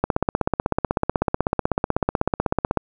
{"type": "click train", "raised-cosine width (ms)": 1, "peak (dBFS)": -4, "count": 45, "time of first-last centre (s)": [0.04, 2.773], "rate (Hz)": 16.1, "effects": []}